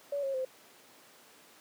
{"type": "tone with pitch steps", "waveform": "sine", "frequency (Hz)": [569, 543.6, 519.4], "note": ["C#5", "C#5", "C5"], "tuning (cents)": [45, -34, -13], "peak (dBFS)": -30, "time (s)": [0.12, 0.45], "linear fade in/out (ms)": 5, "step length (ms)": 110, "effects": ["pink hiss -57 dBFS RMS until 1.6 s", "high-pass 300 Hz 12 dB/octave"]}